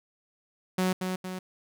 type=tone with echo; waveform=sawtooth; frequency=185 Hz; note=F#3; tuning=in tune; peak=-20 dBFS; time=0.78-0.93 s; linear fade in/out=5 ms; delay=230 ms; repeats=2; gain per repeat=-5 dB; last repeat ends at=1.39 s; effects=none